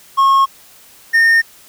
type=tone pair in turn; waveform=triangle; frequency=1087 / 1828.1 Hz; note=C#6 / A#6; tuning=-34 / -34 cents; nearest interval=major sixth; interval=900 cents; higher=second; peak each=-6 dBFS; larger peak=neither; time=0.17-0.46 / 1.13-1.42 s; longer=neither; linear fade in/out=20 ms; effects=white hiss -44 dBFS RMS until 1.68 s